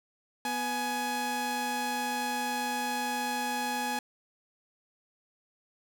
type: tone pair together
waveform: sawtooth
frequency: 246.9 / 838.9 Hz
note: B3 / G#5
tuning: 0 / +17 cents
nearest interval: octave + major sixth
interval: 2117 cents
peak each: -32 / -27 dBFS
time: 0.45-3.99 s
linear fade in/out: 2 ms
effects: none